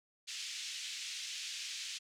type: band-pass noise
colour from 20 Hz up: pink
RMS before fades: -43 dBFS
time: 0.27-1.99 s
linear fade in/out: 20 ms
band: 2500 to 7100 Hz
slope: 24 dB/octave
effects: none